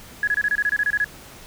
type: tone bursts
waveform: sine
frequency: 1679 Hz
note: G#6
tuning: 18 cents sharp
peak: -17 dBFS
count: 12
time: 0.23-1.044 s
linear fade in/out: 2 ms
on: 44 ms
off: 26 ms
effects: pink hiss -43 dBFS RMS until 1.46 s